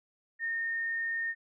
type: tone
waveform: sine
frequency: 1832 Hz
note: A#6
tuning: 31 cents flat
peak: -30 dBFS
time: 0.39-1.35 s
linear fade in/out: 50 ms
effects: none